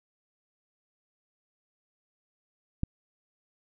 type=click; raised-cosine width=5 ms; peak=-15 dBFS; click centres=2.834 s; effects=none